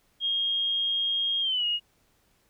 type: tone with pitch glide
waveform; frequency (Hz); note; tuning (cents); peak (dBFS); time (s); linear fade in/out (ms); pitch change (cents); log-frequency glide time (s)
sine; 3245 to 2874; G#7 to F7; -41 to +49; -24; 0.2-1.8; 50; -210; 1.41-1.65
effects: pink hiss -67 dBFS RMS until 2.49 s